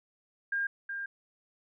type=tone pair in turn; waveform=sine; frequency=1610 / 1602.1 Hz; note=G6 / G6; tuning=+46 / +37 cents; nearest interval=unison; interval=9 cents; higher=first; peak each=-28 / -34 dBFS; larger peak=first; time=0.52-0.67 / 0.89-1.06 s; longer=second; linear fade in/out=5 ms; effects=none